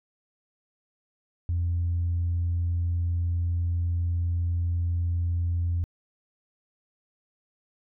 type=tone; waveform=sine; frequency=86.1 Hz; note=F2; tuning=24 cents flat; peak=-22 dBFS; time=1.49-5.84 s; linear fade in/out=0 ms; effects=tanh soft clip ceiling -20 dBFS